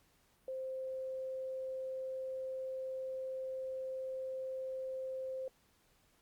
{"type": "tone", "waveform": "sine", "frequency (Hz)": 523.3, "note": "C5", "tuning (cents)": 0, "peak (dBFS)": -38, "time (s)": [0.48, 5.48], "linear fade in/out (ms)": 2, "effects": ["pink hiss -71 dBFS RMS until 6.21 s", "Opus 48 kbps"]}